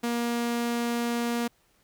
sawtooth tone, 236.7 Hz, A#3, 27 cents sharp, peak -22 dBFS, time 0.03-1.48 s, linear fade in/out 10 ms, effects pink hiss -66 dBFS RMS until 1.83 s

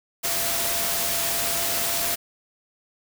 sine tone in noise, 680 Hz, F5, 46 cents flat, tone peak -34 dBFS, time 0.23-2.16 s, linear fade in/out 20 ms, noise white, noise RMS -25 dBFS, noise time 0.23-2.16 s, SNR -12 dB, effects none

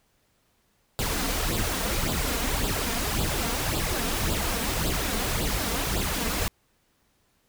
pink noise with flanger, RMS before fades -27 dBFS, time 0.99-6.48 s, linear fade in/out 0 ms, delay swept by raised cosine 0.24 to 4.44 ms, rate 1.8 Hz, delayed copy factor +0.65, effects pink hiss -68 dBFS RMS until 7.48 s

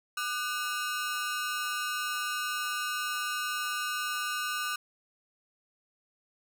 sawtooth ring-modulated tone, 1349 Hz, E6, 40 cents sharp, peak -24 dBFS, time 0.17-4.76 s, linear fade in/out 5 ms, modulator 141 Hz, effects none

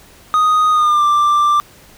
triangle tone with pitch glide, 1244.5 to 1180.1 Hz, D#6 to D6, 0 to +8 cents, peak -8 dBFS, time 0.34-1.6 s, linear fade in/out 0 ms, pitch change -92 cents, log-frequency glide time 0.71-1.04 s, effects pink hiss -44 dBFS RMS until 1.97 s

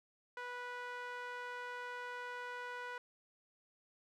sawtooth tone with band-pass filter, 491.2 Hz, B4, 9 cents flat, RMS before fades -45 dBFS, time 0.37-2.98 s, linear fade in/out 2 ms, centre 1400 Hz, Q 1.7, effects none

